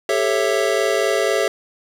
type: chord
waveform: square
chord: A dominant seventh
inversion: third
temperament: just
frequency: 396 / 440 / 550 / 660 Hz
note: G4 / A4 / C#5 / E5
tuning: +18 / 0 / -14 / +2 cents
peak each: -23 dBFS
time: 0.09-1.48 s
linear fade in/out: 2 ms
effects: low-pass 10000 Hz 12 dB/octave + 7-bit